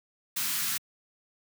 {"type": "band-stop noise", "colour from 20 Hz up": "white", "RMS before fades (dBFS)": -30, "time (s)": [0.36, 0.78], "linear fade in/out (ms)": 10, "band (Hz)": [240, 1100], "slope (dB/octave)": 24, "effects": ["high-pass 150 Hz 12 dB/octave"]}